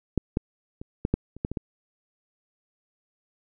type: clicks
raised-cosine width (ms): 3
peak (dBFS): -9 / -10 / -24 / -11 / -8 / -28 / -13 / -18 / -15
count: 9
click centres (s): 0.177 / 0.371 / 0.815 / 1.051 / 1.14 / 1.366 / 1.449 / 1.516 / 1.572
effects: none